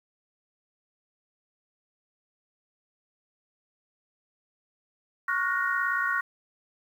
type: chord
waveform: sine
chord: Gb major seventh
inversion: second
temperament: equal with one note detuned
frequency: 1108.7 / 1422.2 / 1480 / 1864.7 Hz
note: Db6 / F6 / Gb6 / Bb6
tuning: 0 / +31 / 0 / 0 cents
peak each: -30 dBFS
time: 5.28-6.21 s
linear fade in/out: 5 ms
effects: 9-bit